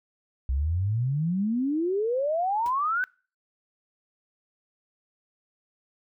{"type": "exponential sweep", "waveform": "sine", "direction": "up", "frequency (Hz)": [62.7, 1541], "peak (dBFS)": -23, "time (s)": [0.49, 3.04], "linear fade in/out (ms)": 0}
{"type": "noise with exponential decay", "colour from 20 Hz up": "pink", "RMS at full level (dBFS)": -41, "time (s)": [2.66, 2.75], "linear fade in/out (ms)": 0, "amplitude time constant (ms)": 19}
{"effects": ["noise-tail reverb RT60 0.4 s tail -26 dB re dry"]}